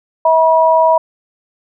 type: tone pair together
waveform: sine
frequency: 644.7 / 966 Hz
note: E5 / B5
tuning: -39 / -39 cents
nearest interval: perfect fifth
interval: 700 cents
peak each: -10 dBFS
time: 0.25-0.98 s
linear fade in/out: 5 ms
effects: none